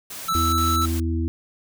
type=noise bursts; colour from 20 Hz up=white; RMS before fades=-35 dBFS; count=4; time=0.1-1.001 s; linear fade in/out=5 ms; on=190 ms; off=47 ms
type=tone with exponential growth; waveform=triangle; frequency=171.1 Hz; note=F3; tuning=35 cents flat; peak=-29 dBFS; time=0.24-0.33 s; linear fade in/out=5 ms; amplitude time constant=18 ms
type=tone; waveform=square; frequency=1318.5 Hz; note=E6; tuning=in tune; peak=-21 dBFS; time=0.28-0.86 s; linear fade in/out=10 ms
type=harmonic tone; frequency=82.41 Hz; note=E2; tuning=in tune; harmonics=1 / 3 / 4; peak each=-22 / -29 / -28 dBFS; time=0.35-1.28 s; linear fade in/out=0 ms
effects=none